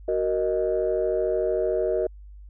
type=chord; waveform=sine; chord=D# minor; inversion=first; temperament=just; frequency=373.4 / 466.7 / 622.3 Hz; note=F#4 / A#4 / D#5; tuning=+16 / +2 / 0 cents; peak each=-25 dBFS; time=0.08-2.07 s; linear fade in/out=5 ms; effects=tanh soft clip ceiling -14 dBFS + added 50 Hz sine -41 dBFS peak until 2.49 s